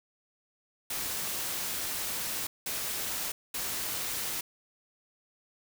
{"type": "noise bursts at uneven times", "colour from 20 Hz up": "white", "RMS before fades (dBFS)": -34, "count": 3, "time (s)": [[0.9, 2.47], [2.66, 3.32], [3.54, 4.41]], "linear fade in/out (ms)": 5, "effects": []}